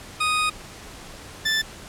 20% pulse tone pair in turn, 1244.5 / 1760 Hz, D#6 / A6, 0 / 0 cents, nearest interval tritone, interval 600 cents, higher second, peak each -15 dBFS, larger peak neither, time 0.2-0.5 / 1.45-1.62 s, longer first, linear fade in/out 10 ms, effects pink hiss -41 dBFS RMS until 1.88 s + low-pass 10000 Hz 12 dB/octave

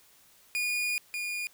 40% pulse tone pair in turn, 2445 / 2432 Hz, D#7 / D#7, -31 / -40 cents, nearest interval unison, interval 9 cents, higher first, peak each -27 / -31 dBFS, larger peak first, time 0.55-0.98 / 1.14-1.47 s, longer first, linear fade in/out 0 ms, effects white hiss -60 dBFS RMS until 1.53 s

